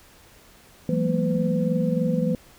sine tone cluster, 168.7 / 191.8 / 215.8 / 235.1 / 506 Hz, E3 / G3 / A3 / A#3 / B4, +40 / -37 / -33 / +15 / +42 cents, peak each -24 / -27 / -29 / -27 / -27 dBFS, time 0.89-2.35 s, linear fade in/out 2 ms, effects pink hiss -52 dBFS RMS until 2.58 s

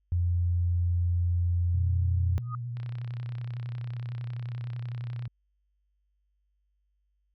sine tone, 87.31 Hz, F2, in tune, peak -23 dBFS, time 0.12-2.38 s, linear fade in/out 0 ms
sine tone with vibrato, 120.1 Hz, B2, 48 cents flat, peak -32 dBFS, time 1.74-5.28 s, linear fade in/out 5 ms, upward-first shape triangle, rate 11 Hz, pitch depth 48 cents each way
sine tone with exponential growth, 1237 Hz, D#6, 10 cents flat, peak -31 dBFS, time 2.42-2.55 s, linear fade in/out 2 ms, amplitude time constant 27 ms
click train, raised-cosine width 0.3 ms, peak -32 dBFS, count 82, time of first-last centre 2.77-5.255 s, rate 32.6 Hz
effects added 50 Hz sine -70 dBFS peak until 7.34 s

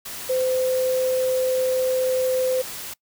sine tone in noise, 514 Hz, C5, 31 cents flat, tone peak -19 dBFS, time 0.29-2.62 s, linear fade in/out 10 ms, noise white, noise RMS -34 dBFS, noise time 0.05-2.94 s, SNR +12 dB, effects noise-tail reverb RT60 0.1 s tail -23 dB re dry

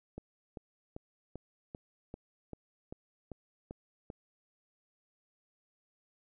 click train, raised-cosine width 2 ms, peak -29 dBFS, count 11, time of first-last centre 0.18-4.102 s, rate 2.55 Hz, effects none

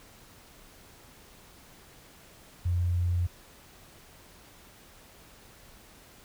sine tone, 87.9 Hz, F2, 12 cents sharp, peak -24 dBFS, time 2.65-3.27 s, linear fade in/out 10 ms, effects pink hiss -54 dBFS RMS until 6.24 s

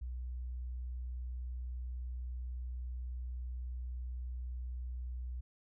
sine tone, 61.8 Hz, B1, 2 cents sharp, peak -38 dBFS, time 0.01-5.41 s, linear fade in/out 10 ms, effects none

